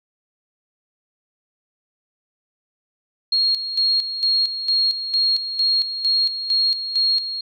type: tone with tremolo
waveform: sine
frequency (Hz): 4271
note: C8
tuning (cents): +35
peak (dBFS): -15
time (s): 3.32-7.41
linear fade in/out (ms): 5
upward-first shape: square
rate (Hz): 2.2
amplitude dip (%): 65
effects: none